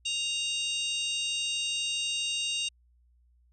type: harmonic tone with a mistuned harmonic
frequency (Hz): 932.3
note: A#5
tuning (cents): 0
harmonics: 3 / 4 / 5 / 6 / 7 / 8 / 9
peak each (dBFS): -31 / -34 / -43 / -43 / -42 / -46 / -40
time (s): 0.05-2.69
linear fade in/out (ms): 10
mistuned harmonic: 7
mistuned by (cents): -57
effects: added 60 Hz sine -61 dBFS peak until 3.52 s